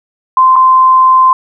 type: tone with dropouts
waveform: sine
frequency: 1038 Hz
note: C6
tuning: 14 cents flat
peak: -3 dBFS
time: 0.37-1.33 s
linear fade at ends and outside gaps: 2 ms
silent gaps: 0.558-0.562 s
effects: none

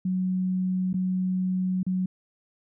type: tone with dropouts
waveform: sine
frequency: 185 Hz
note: F#3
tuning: in tune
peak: -23 dBFS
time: 0.05-2.06 s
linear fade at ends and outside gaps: 5 ms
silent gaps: 0.931-0.941 / 1.831-1.865 s
effects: none

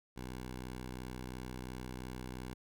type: tone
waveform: 10% pulse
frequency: 62.9 Hz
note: B1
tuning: 32 cents sharp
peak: -34 dBFS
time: 0.16-2.54 s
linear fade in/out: 10 ms
effects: none

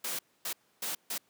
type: noise bursts at uneven times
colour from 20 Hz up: white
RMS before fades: -35 dBFS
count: 4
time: 0.04-0.19 / 0.45-0.53 / 0.82-0.95 / 1.1-1.18 s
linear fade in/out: 5 ms
effects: pink hiss -69 dBFS RMS until 1.29 s + high-pass 200 Hz 12 dB/octave

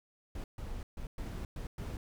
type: noise bursts at uneven times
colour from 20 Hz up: brown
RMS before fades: -40 dBFS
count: 6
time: 0.35-0.44 / 0.58-0.83 / 0.97-1.07 / 1.18-1.45 / 1.56-1.67 / 1.78-1.97 s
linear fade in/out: 2 ms
effects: none

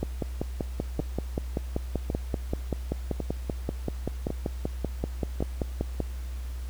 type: two click trains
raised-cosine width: 2 ms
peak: -14 / -16 dBFS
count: 32 / 5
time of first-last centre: 0.03-6.003 / 1-5.405 s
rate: 5.19 / 0.908 Hz
effects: added 62 Hz sine -32 dBFS peak until 6.69 s + pink hiss -51 dBFS RMS until 6.69 s

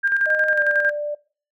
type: tone with tremolo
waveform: sine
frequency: 1600 Hz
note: G6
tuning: 35 cents sharp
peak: -15 dBFS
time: 0.03-0.91 s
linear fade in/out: 20 ms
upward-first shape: square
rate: 11 Hz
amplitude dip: 50%
type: tone with pitch glide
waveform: sine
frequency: 615 to 590.3 Hz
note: D#5 to D5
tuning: -20 to +9 cents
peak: -23 dBFS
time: 0.26-1.15 s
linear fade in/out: 10 ms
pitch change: -71 cents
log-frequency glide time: 0.5-0.62 s
effects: noise-tail reverb RT60 0.4 s tail -21 dB re dry

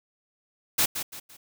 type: noise with echo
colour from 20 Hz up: white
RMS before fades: -22 dBFS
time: 0.78-0.86 s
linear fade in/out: 10 ms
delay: 170 ms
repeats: 3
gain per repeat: -9 dB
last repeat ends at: 1.37 s
effects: none

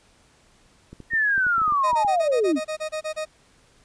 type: clicks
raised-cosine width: 3 ms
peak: -27 dBFS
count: 11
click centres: 0.93 / 1.003 / 1.135 / 1.379 / 1.467 / 1.581 / 1.617 / 1.679 / 1.723 / 1.931 / 2.048 s
type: linear sweep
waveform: sine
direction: down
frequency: 1864.7 to 233.1 Hz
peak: -18 dBFS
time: 1.1-2.6 s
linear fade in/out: 50 ms
type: tone bursts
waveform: 40% pulse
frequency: 622 Hz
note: D#5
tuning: 1 cent flat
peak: -25 dBFS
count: 12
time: 1.83-3.254 s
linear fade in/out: 20 ms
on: 93 ms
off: 28 ms
effects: pink hiss -58 dBFS RMS until 3.84 s + resampled to 22050 Hz

